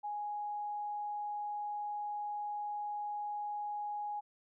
sine tone, 830.6 Hz, G#5, in tune, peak -36 dBFS, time 0.03-4.21 s, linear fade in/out 20 ms, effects none

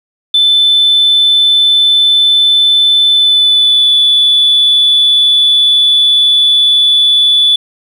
sine tone with pitch glide, 3520 to 3462 Hz, A7 to A7, 0 to -29 cents, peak -4 dBFS, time 0.34-7.56 s, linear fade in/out 5 ms, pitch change -29 cents, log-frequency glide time 3.1-3.95 s, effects tanh soft clip ceiling -1 dBFS + 7-bit

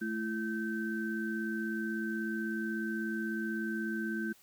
sine tone cluster, 219.4 / 335.7 / 1546 Hz, A3 / E4 / G6, -5 / +32 / -24 cents, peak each -35 / -38 / -38 dBFS, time 0.01-4.33 s, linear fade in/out 10 ms, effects white hiss -62 dBFS RMS until 4.42 s

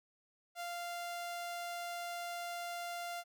sawtooth tone, 695 Hz, F5, 9 cents flat, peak -36 dBFS, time 0.55-3.24 s, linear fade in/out 50 ms, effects none

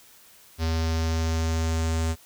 square tone with low-pass filter sweep, 81.2 Hz, E2, 26 cents flat, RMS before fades -25 dBFS, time 0.58-2.16 s, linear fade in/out 50 ms, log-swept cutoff 5100 to 7800 Hz, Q 2.6, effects white hiss -53 dBFS RMS until 2.25 s

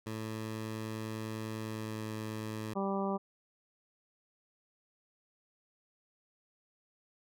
15% pulse tone with pitch glide, 110 to 109.05 Hz, A2 to A2, 0 to -15 cents, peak -31 dBFS, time 0.06-2.74 s, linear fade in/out 10 ms, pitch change -15 cents, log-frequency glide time 1.6-2.03 s
harmonic tone, 196 Hz, G3, in tune, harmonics 1 / 2 / 3 / 4 / 5 / 6, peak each -34 / -37 / -39 / -40 / -41 / -42 dBFS, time 2.75-3.18 s, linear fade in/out 20 ms
effects none

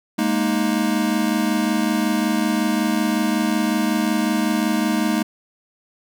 square chord, Ab suspended second, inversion none, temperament equal, 207.7 / 233.1 / 311.1 Hz, Ab3 / Bb3 / Eb4, 0 / 0 / 0 cents, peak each -23 dBFS, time 0.18-5.23 s, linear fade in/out 10 ms, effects none

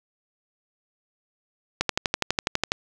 click train, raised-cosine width 0.2 ms, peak -4 dBFS, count 12, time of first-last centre 1.81-2.719 s, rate 12.1 Hz, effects none

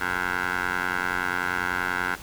15% pulse tone with band-pass filter, 90.3 Hz, F#2, 42 cents flat, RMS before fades -27 dBFS, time 0-2.16 s, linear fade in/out 20 ms, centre 1500 Hz, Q 3.2, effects pink hiss -42 dBFS RMS until 2.22 s

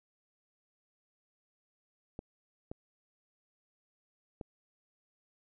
clicks, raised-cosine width 2 ms, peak -27 dBFS, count 3, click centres 2.191 / 2.715 / 4.412 s, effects none

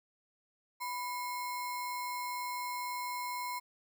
sine tone with sample-and-hold, 988 Hz, B5, in tune, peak -35 dBFS, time 0.8-3.6 s, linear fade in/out 20 ms, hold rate 3150 Hz, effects none

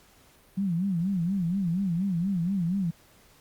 sine tone with vibrato, 182 Hz, F#3, 28 cents flat, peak -24 dBFS, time 0.57-2.91 s, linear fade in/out 10 ms, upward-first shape sine, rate 4.2 Hz, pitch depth 170 cents each way, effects pink hiss -58 dBFS RMS until 3.4 s + Opus 48 kbps

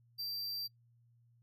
square tone, 4699 Hz, D8, in tune, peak -38 dBFS, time 0.18-0.68 s, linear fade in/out 20 ms, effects noise-tail reverb RT60 0.1 s tail -22 dB re dry + added 118 Hz sine -65 dBFS peak until 1.42 s

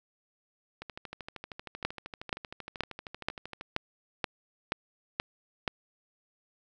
two click trains, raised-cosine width 0.3 ms, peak -24 / -12 dBFS, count 37 / 9, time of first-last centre 0.82-3.611 / 1.85-5.678 s, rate 12.9 / 2.09 Hz, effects none

